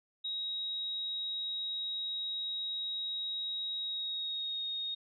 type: tone with pitch glide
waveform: sine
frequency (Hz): 3803 to 3725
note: A#7 to A#7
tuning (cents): +34 to -2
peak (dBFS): -34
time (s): 0.24-4.95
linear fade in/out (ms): 10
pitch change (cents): -36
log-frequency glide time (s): 3.79-4.65
effects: none